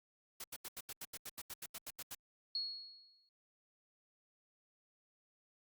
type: noise bursts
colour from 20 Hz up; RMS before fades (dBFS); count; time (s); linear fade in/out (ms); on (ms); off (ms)
white; -46; 15; 0.4-2.149; 5; 41; 81
type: tone with exponential decay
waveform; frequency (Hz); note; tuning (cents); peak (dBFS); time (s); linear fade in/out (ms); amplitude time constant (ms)
sine; 4328; C#8; -42; -34; 2.55-3.29; 2; 160
effects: Opus 48 kbps